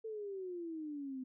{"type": "exponential sweep", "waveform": "sine", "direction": "down", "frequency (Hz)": [450, 253.9], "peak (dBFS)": -40, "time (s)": [0.04, 1.24], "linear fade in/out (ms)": 10, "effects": []}